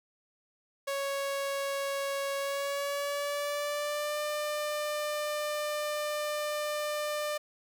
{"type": "tone with pitch glide", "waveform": "sawtooth", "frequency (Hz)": [554.4, 597.6], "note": ["C#5", "D5"], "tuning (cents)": [0, 30], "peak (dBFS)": -27, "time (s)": [0.87, 7.38], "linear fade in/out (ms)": 10, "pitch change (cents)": 130, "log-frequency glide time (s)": [2.38, 4.21], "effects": []}